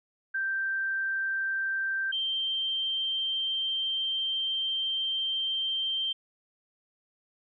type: tone pair in turn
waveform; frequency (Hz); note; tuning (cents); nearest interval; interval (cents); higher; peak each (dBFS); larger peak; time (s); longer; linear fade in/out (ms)
sine; 1568 / 3143; G6 / G7; 0 / +4; octave; 1204; second; -27; neither; 0.34-2.12 / 2.12-6.13; second; 10
effects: none